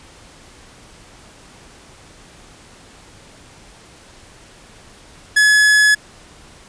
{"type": "tone", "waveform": "45% pulse", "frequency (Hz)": 1700, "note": "G#6", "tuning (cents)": 40, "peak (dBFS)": -9, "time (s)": [5.36, 5.95], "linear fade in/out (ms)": 10, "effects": ["pink hiss -44 dBFS RMS until 6.68 s", "resampled to 22050 Hz"]}